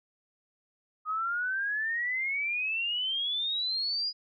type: exponential sweep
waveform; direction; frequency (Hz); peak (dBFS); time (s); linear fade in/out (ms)
sine; up; 1242 to 4946; -28; 1.05-4.13; 50
effects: none